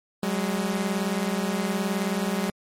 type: beating tone pair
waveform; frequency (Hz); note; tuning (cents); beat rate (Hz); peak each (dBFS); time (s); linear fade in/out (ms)
sawtooth; 187.5 / 206.5; F#3 / G#3; +23 / -10; 19; -23; 0.23-2.5; 2
effects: MP3 64 kbps